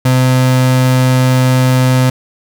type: tone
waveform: 35% pulse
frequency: 128.4 Hz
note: C3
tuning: 32 cents flat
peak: -6 dBFS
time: 0.05-2.1 s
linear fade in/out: 5 ms
effects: none